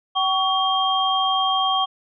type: tone cluster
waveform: sine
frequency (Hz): 763 / 1122 / 3206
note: G5 / C#6 / G7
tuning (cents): -47 / +21 / +38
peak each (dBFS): -22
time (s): 0.15-1.86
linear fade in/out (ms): 20
effects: none

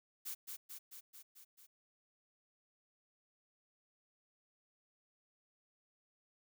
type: noise with echo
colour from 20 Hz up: blue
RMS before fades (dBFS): -43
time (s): 0.25-0.35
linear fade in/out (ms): 20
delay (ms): 220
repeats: 6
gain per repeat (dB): -3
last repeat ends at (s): 1.67
effects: none

